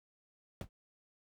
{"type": "noise with exponential decay", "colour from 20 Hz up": "brown", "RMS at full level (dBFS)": -32, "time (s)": [0.61, 0.69], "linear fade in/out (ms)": 1, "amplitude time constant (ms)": 16, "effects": []}